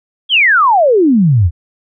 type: exponential sweep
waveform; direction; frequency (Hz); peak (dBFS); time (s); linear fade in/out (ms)
sine; down; 3379 to 76.5; -6; 0.29-1.51; 50
effects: none